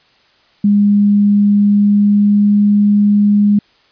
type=tone with pitch glide; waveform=sine; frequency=204.3 to 205.6 Hz; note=G#3 to G#3; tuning=-28 to -17 cents; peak=-7 dBFS; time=0.64-3.59 s; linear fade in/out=5 ms; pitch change=+11 cents; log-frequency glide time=1.62-2.59 s; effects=white hiss -52 dBFS RMS until 3.91 s + resampled to 11025 Hz